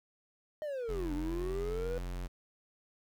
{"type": "linear two-way sweep", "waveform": "triangle", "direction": "down then up", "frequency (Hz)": [622.3, 287.4, 495.4], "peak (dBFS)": -33, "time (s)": [0.62, 1.98], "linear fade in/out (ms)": 0, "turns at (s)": 1.13}
{"type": "tone", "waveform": "square", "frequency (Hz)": 44.61, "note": "F1", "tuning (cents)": 38, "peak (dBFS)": -37, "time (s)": [0.88, 2.28], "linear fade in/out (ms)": 20}
{"effects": ["11-bit"]}